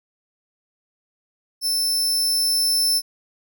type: tone with level ramp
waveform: sawtooth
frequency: 5300 Hz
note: E8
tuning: 9 cents sharp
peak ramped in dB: -17 to -14 dBFS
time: 1.61-3.02 s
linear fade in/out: 50 ms
effects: none